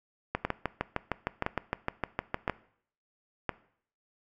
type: two click trains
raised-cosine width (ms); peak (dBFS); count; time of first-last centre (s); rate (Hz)
0.5; -13 / -13; 4 / 15; 0.45-3.493 / 0.35-2.497; 0.986 / 6.52
effects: noise-tail reverb RT60 0.6 s tail -19 dB re dry